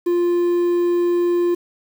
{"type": "tone with quantisation", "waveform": "triangle", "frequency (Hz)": 349.2, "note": "F4", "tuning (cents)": 0, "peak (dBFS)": -13, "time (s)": [0.06, 1.55], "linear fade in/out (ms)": 10, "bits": 7, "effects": []}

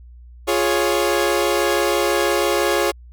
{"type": "chord", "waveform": "sawtooth", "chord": "Db major", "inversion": "first", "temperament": "equal", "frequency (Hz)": [349.2, 415.3, 554.4], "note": ["F4", "Ab4", "Db5"], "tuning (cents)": [0, 0, 0], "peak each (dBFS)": -17, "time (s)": [0.47, 2.92], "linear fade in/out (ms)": 20, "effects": ["added 60 Hz sine -39 dBFS peak until 3.12 s"]}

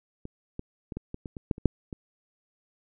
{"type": "clicks", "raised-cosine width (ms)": 3, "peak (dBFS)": [-25, -21, -23, -21, -22, -24, -25, -12, -28, -6, -23], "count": 11, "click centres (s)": [0.254, 0.594, 0.922, 0.97, 1.144, 1.258, 1.368, 1.512, 1.581, 1.657, 1.928], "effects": []}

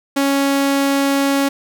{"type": "tone", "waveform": "sawtooth", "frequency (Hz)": 277.2, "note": "C#4", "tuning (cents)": 0, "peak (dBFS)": -10, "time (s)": [0.16, 1.49], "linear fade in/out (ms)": 10, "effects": []}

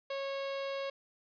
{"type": "tone with notch filter", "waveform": "sawtooth", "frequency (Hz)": 549, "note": "C#5", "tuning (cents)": -17, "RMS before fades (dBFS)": -37, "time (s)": [0.1, 0.9], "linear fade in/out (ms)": 5, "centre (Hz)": 1400, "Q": 2, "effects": ["resampled to 11025 Hz", "12-bit"]}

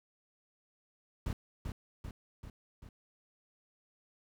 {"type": "noise with echo", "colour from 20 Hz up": "brown", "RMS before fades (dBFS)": -35, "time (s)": [1.26, 1.33], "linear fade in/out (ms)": 2, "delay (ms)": 390, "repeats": 4, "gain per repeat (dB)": -4, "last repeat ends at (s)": 2.89, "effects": []}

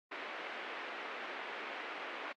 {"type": "band-pass noise", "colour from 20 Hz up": "white", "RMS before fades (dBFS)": -44, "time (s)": [0.11, 2.33], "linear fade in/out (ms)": 10, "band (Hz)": [310, 2500], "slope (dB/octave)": 24, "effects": ["AAC 64 kbps"]}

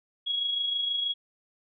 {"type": "tone with amplitude modulation", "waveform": "sine", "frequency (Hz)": 3322, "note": "G#7", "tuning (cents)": 0, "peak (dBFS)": -24, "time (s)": [0.26, 1.14], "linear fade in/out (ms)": 20, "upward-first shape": "sine", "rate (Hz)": 26.3, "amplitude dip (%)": 45, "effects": []}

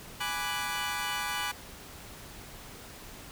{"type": "chord", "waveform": "20% pulse", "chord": "G# half-diminished seventh", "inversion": "none", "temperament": "equal", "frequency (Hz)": [830.6, 987.8, 1174.7, 1480], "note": ["G#5", "B5", "D6", "F#6"], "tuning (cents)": [0, 0, 0, 0], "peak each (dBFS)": -32, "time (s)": [0.2, 1.52], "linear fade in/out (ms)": 10, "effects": ["pink hiss -47 dBFS RMS until 3.31 s"]}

